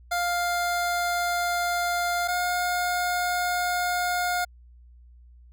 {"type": "tone pair in turn", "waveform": "25% pulse", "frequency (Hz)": [701, 713.7], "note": ["F5", "F5"], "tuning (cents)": [6, 37], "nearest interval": "unison", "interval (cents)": 31, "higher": "second", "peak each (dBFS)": -20, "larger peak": "neither", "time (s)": [[0.11, 2.28], [2.28, 4.45]], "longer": "neither", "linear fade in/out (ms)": 10, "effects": ["added 60 Hz sine -48 dBFS peak until 5.52 s"]}